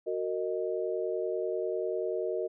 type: chord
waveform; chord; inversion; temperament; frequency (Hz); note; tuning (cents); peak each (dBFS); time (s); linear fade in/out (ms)
sine; D# minor; first; equal with one note detuned; 370 / 460.3 / 622.3; F#4 / A#4 / D#5; 0 / -22 / 0; -33 / -33 / -35; 0.06-2.48; 20
effects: none